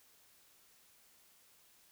silence, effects white hiss -66 dBFS RMS until 1.91 s

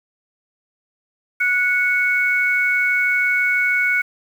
sine tone pair together, 1469.4 / 2217 Hz, F#6 / C#7, -12 / 0 cents, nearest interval perfect fifth, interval 712 cents, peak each -19 / -17 dBFS, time 1.4-4.02 s, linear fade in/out 10 ms, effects 7-bit

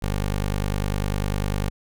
15% pulse tone, 50 Hz, G1, 35 cents sharp, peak -16 dBFS, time 0.02-1.7 s, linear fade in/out 10 ms, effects none

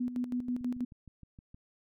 sine tone with tremolo, 246.9 Hz, B3, in tune, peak -29 dBFS, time 0-0.85 s, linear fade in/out 10 ms, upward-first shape square, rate 6.2 Hz, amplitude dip 65%
click train, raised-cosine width 5 ms, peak -38 dBFS, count 7, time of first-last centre 0.61-1.545 s, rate 6.42 Hz
effects none

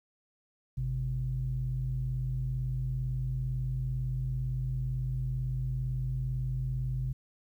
sine tone pair together, 51.23 / 129.1 Hz, G#1 / C3, -23 / -23 cents, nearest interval octave + major third, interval 1600 cents, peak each -34 / -30 dBFS, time 0.77-7.13 s, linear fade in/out 10 ms, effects tanh soft clip ceiling -22 dBFS + 11-bit

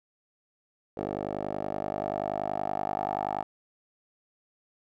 10% pulse tone with band-pass filter sweep, 50.5 Hz, G#1, 48 cents flat, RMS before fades -32 dBFS, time 0.97-3.43 s, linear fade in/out 5 ms, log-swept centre 500 to 810 Hz, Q 4.4, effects none

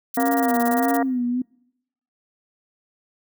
violet noise bursts, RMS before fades -30 dBFS, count 15, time 0.14-0.97 s, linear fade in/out 2 ms, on 32 ms, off 25 ms
harmonic tone, 235 Hz, A#3, 14 cents sharp, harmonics 2 / 3 / 4 / 5 / 6 / 7 / 8, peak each -27 / -22 / -32 / -33 / -35 / -39 / -32 dBFS, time 0.17-1.03 s, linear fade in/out 5 ms
sine tone with vibrato, 257.9 Hz, C4, 25 cents flat, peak -20 dBFS, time 0.17-1.42 s, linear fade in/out 5 ms, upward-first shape sine, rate 1.6 Hz, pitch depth 110 cents each way
effects noise-tail reverb RT60 0.8 s tail -26 dB re dry

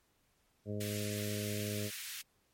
harmonic tone, 103.83 Hz, G#2, in tune, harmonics 1 / 2 / 3 / 4 / 5 / 6, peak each -39 / -41 / -47 / -43 / -47 / -48 dBFS, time 0.65-1.91 s, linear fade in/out 50 ms
pink high-pass noise, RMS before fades -44 dBFS, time 0.8-2.22 s, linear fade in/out 10 ms, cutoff 1800 Hz, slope 24 dB/octave
effects pink hiss -74 dBFS RMS until 2.53 s + MP3 64 kbps

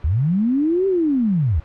sine linear two-way sweep, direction up then down, 65.1 to 394.5 to 65.1 Hz, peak -15 dBFS, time 0.04-1.6 s, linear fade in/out 5 ms, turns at 0.87 s, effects pink hiss -46 dBFS RMS until 1.64 s + low-pass 2000 Hz 12 dB/octave

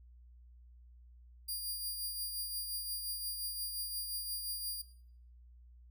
10% pulse tone with tremolo, 4800 Hz, D8, 37 cents sharp, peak -28 dBFS, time 1.48-4.82 s, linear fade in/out 10 ms, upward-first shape triangle, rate 5.7 Hz, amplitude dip 50%, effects noise-tail reverb RT60 0.6 s tail -17 dB re dry + added 60 Hz sine -55 dBFS peak until 5.9 s

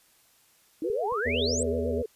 sine exponential sweep, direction up, 298.9 to 8370 Hz, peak -28 dBFS, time 0.82-1.63 s, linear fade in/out 2 ms
sine tone with vibrato, 449.5 Hz, A4, 37 cents sharp, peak -29 dBFS, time 0.84-2.06 s, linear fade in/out 5 ms, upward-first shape sine, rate 7.9 Hz, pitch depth 190 cents each way
click train, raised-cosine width 5 ms, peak -36 dBFS, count 4, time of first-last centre 0.9-1.568 s, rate 4.49 Hz
harmonic tone, 81.6 Hz, E2, 17 cents flat, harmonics 1 / 3 / 5 / 7 / 8, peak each -32 / -32 / -35 / -34 / -41 dBFS, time 1.25-2.03 s, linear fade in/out 20 ms
effects white hiss -62 dBFS RMS until 2.15 s + resampled to 32000 Hz

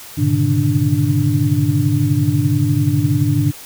sine tone cluster, 102.2 / 120.6 / 137.6 / 149.4 / 294.3 Hz, G#2 / B2 / C#3 / D3 / D4, -27 / -41 / -12 / +30 / +4 cents, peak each -19 dBFS, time 0.17-3.52 s, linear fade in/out 20 ms, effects white hiss -36 dBFS RMS until 3.65 s

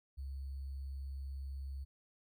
sine tone with sample-and-hold, 68 Hz, C#2, 33 cents flat, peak -40 dBFS, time 0.17-1.85 s, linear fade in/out 20 ms, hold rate 4410 Hz, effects none

